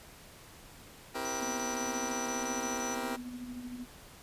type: chord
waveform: 15% pulse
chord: C dominant seventh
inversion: none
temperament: just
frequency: 261.6 / 327 / 392.4 / 470.9 Hz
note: C4 / E4 / G4 / Bb4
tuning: 0 / -14 / +2 / +18 cents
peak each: -34 / -36 / -36 / -33 dBFS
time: 1.14-3.17 s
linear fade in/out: 20 ms
type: tone bursts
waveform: sine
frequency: 5950 Hz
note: F#8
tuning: 9 cents sharp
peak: -38 dBFS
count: 10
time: 1.25-2.948 s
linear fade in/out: 2 ms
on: 150 ms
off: 22 ms
type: tone with tremolo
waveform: sine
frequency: 246.9 Hz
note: B3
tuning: in tune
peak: -37 dBFS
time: 1.41-3.86 s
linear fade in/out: 20 ms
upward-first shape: sine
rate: 13 Hz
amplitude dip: 55%
effects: pink hiss -53 dBFS RMS until 4.22 s + resampled to 32000 Hz